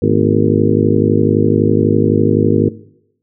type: harmonic tone with a mistuned harmonic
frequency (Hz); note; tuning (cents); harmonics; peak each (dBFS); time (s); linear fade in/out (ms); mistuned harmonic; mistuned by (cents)
51.91; G#1; 0; 2 / 3 / 4 / 5 / 6 / 7 / 8 / 9; -18 / -18 / -18 / -18 / -18 / -18 / -18 / -18; 0.02-2.69; 5; 4; +120
effects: noise-tail reverb RT60 0.8 s tail -20 dB re dry